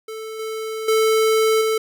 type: tone with level steps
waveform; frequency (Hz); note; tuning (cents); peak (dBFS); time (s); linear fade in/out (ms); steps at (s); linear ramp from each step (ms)
square; 440; A4; 0; -30 / -26 / -15 / -18; 0.08-1.78; 5; 0.39 / 0.88 / 1.61; 5
effects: none